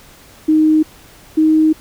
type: tone pair in turn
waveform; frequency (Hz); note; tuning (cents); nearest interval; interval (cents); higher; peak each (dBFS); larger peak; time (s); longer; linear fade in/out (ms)
sine; 311.1 / 313.3; D#4 / D#4; 0 / +12; unison; 12; second; -8; neither; 0.48-0.83 / 1.37-1.73; second; 10
effects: pink hiss -43 dBFS RMS until 1.8 s